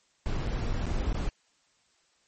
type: noise with dropouts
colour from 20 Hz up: brown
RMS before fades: -29 dBFS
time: 0.26-1.29 s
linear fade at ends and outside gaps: 0 ms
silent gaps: 0.465-0.471 / 0.729-0.738 / 0.856-0.867 / 1.128-1.144 s
effects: white hiss -68 dBFS RMS until 2.27 s + MP3 32 kbps